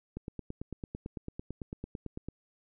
click train, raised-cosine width 3 ms, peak -25 dBFS, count 20, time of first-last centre 0.17-2.286 s, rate 8.98 Hz, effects none

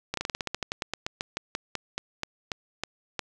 slowing click train, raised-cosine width 0.2 ms, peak -12 dBFS, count 23, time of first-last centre 0.14-3.193 s, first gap 33 ms, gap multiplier 1.12, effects none

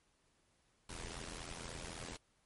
pink noise with amplitude modulation, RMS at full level -43 dBFS, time 0.89-2.17 s, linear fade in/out 5 ms, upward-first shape sine, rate 83.8 Hz, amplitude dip 85%, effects pink hiss -75 dBFS RMS until 2.45 s + MP3 48 kbps

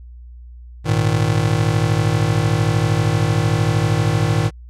square chord, Ab suspended second, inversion none, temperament just, 103.83 / 116.8 / 155.74 Hz, Ab2 / Bb2 / Eb3, 0 / +4 / +2 cents, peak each -20 dBFS, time 0.84-4.51 s, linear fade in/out 50 ms, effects added 60 Hz sine -35 dBFS peak until 4.69 s + low-pass 9000 Hz 12 dB/octave

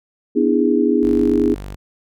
sine chord, E dominant seventh, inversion second, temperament just, 247.2 / 296.7 / 329.6 / 412 Hz, B3 / D4 / E4 / G#4, +2 / +18 / 0 / -14 cents, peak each -18 / -18 / -19 / -18 dBFS, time 0.35-1.55 s, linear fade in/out 20 ms
sawtooth tone, 49 Hz, G1, in tune, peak -25 dBFS, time 1.02-1.76 s, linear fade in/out 20 ms
effects none

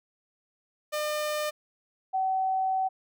sawtooth / sine tone pair in turn, 603 / 759.7 Hz, D5 / F#5, +46 / +46 cents, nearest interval major third, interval 400 cents, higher second, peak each -24 dBFS, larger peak neither, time 0.92-1.51 / 2.13-2.89 s, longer second, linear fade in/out 20 ms, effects none

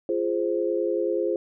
sine chord, F minor, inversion none, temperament equal with one note detuned, 345 / 415.3 / 523.3 Hz, F4 / Ab4 / C5, -21 / 0 / 0 cents, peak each -26 / -27 / -27 dBFS, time 0.09-1.36 s, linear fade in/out 2 ms, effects none

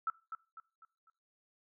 sine tone with echo, 1318.5 Hz, E6, in tune, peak -30 dBFS, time 0.07-0.1 s, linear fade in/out 2 ms, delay 250 ms, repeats 4, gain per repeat -8 dB, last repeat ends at 1.1 s, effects noise-tail reverb RT60 0.3 s tail -19 dB re dry

